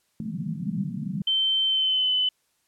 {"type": "band-pass noise", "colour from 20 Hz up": "pink", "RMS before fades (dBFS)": -30, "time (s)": [0.2, 1.22], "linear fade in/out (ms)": 2, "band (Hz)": [150, 210], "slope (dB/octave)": 48}
{"type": "tone with pitch glide", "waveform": "sine", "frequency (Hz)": [3100, 3017], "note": ["G7", "F#7"], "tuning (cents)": [-20, 33], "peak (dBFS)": -20, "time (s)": [1.27, 2.29], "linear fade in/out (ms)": 5, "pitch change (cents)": -47, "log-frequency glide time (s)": [1.65, 2.13]}
{"effects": ["white hiss -70 dBFS RMS until 2.67 s", "low-pass 12000 Hz 12 dB/octave"]}